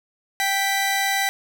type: tone pair together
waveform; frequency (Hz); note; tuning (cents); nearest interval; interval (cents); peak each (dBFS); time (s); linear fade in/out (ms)
sawtooth; 782.5 / 1975.5; G5 / B6; -3 / 0; octave + major third; 1603; -19; 0.4-1.29; 0
effects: none